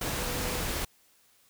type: tone in noise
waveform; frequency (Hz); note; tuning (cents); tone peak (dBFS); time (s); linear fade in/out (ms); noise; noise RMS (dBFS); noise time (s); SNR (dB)
sine; 493.9; B4; 0; -39; 0.18-0.61; 5; pink; -32; 0.01-0.85; -10
effects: white hiss -64 dBFS RMS until 1.49 s